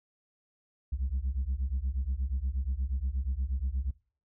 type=beating tone pair; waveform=sine; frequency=61.6 / 70 Hz; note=B1 / C#2; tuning=-4 / +18 cents; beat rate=8.4 Hz; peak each=-30 dBFS; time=0.92-3.91 s; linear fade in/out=10 ms; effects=noise-tail reverb RT60 0.4 s tail -23 dB re dry + tanh soft clip ceiling -25 dBFS